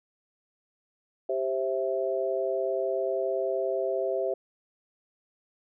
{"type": "chord", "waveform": "sine", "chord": "C major", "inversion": "second", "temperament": "equal with one note detuned", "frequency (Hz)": [392, 529, 659.3], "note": ["G4", "C5", "E5"], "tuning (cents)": [0, 19, 0], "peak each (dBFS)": -30, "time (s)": [1.29, 4.34], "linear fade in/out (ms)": 5, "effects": []}